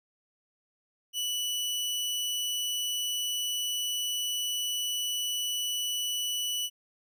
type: tone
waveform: sawtooth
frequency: 2960 Hz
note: F#7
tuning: in tune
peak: -26 dBFS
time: 1.13-6.7 s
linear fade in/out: 50 ms
effects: none